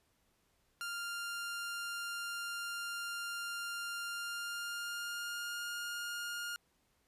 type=tone with pitch glide; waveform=sawtooth; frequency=1397 to 1417.3 Hz; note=F6 to F6; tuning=0 to +25 cents; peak=-35 dBFS; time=0.81-6.56 s; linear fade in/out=0 ms; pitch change=+25 cents; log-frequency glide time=4.07-5.7 s; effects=pink hiss -75 dBFS RMS until 7.07 s + resampled to 32000 Hz